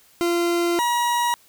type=tone pair in turn; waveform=40% pulse; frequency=344.3 / 957.4 Hz; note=F4 / A#5; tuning=-25 / +46 cents; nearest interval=octave + tritone; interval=1771 cents; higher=second; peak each=-18 dBFS; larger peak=neither; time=0.21-0.79 / 0.79-1.34 s; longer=first; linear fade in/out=0 ms; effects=white hiss -55 dBFS RMS until 1.48 s